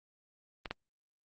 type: clicks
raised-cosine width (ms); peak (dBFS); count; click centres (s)
0.3; -22 / -19; 2; 0.658 / 0.71
effects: Opus 32 kbps